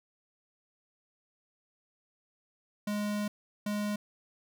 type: tone bursts at uneven times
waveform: square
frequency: 207.7 Hz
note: G#3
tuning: in tune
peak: -31 dBFS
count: 2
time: 2.87-3.28 / 3.66-3.96 s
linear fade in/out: 5 ms
effects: none